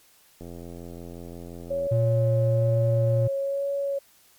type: click train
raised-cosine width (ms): 2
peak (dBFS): -27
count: 126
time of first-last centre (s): 0.41-1.869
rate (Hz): 85.7
type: tone with vibrato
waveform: sine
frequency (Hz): 554.4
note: C#5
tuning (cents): 0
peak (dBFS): -24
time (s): 1.7-3.99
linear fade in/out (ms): 10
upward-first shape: sine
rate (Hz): 1.1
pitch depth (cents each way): 18
type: tone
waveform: triangle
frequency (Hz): 116.9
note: A#2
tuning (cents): +5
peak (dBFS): -18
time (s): 1.91-3.28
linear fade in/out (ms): 10
effects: white hiss -58 dBFS RMS until 4.38 s + MP3 96 kbps